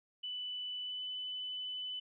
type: tone with pitch glide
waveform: sine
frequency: 2985 to 3004 Hz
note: F#7 to F#7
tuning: +15 to +26 cents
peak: -38 dBFS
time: 0.23-2 s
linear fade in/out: 10 ms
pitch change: +11 cents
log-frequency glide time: 0.84-1 s
effects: none